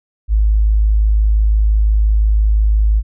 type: tone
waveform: sine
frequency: 52.9 Hz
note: G#1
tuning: 33 cents sharp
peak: -9 dBFS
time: 0.28-3.03 s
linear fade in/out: 50 ms
effects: none